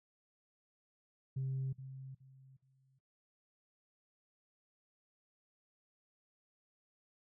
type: tone with echo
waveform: sine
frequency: 133 Hz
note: C3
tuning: 29 cents sharp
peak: -33 dBFS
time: 1.36-1.73 s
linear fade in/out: 10 ms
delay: 420 ms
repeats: 3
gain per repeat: -12 dB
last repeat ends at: 2.99 s
effects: noise-tail reverb RT60 0.4 s tail -23 dB re dry + tanh soft clip ceiling -32 dBFS